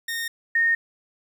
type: tone pair in turn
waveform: sawtooth / sine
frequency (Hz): 1842 / 1842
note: A#6 / A#6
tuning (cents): -21 / -21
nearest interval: unison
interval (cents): 0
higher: neither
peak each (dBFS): -23 / -17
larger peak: second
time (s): 0.08-0.28 / 0.55-0.75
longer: neither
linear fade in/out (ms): 5
effects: 9-bit